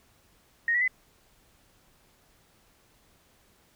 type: tone with pitch steps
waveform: sine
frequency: 1864.7 / 1941.6 / 2022 Hz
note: A#6 / B6 / B6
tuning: 0 / -30 / +40 cents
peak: -22 dBFS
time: 0.68-0.878 s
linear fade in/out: 2 ms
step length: 66 ms
effects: pink hiss -63 dBFS RMS until 3.75 s